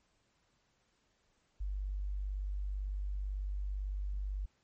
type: tone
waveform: sine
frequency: 49 Hz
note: G1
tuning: in tune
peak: -34 dBFS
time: 1.6-4.46 s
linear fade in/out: 10 ms
effects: pink hiss -75 dBFS RMS until 4.63 s + MP3 32 kbps